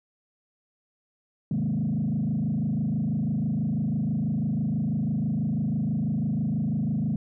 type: tone with frequency modulation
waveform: sine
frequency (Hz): 184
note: F#3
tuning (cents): -9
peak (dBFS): -22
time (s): 1.51-7.16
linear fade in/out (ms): 2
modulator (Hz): 26.1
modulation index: 2.2
effects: tanh soft clip ceiling -20 dBFS